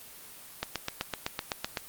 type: click train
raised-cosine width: 0.2 ms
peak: -12 dBFS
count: 10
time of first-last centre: 0.63-1.772 s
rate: 7.88 Hz
effects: white hiss -48 dBFS RMS until 1.88 s + Opus 24 kbps